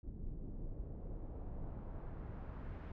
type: noise with low-pass filter sweep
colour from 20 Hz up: brown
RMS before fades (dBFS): -45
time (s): 0.03-2.92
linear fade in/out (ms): 5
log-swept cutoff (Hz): 300 to 2000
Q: 0.98
effects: none